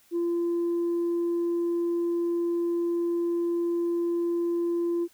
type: tone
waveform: sine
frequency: 342.7 Hz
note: F4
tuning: 33 cents flat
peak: -22 dBFS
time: 0.11-5.08 s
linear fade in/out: 50 ms
effects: tanh soft clip ceiling -22 dBFS + white hiss -61 dBFS RMS until 5.13 s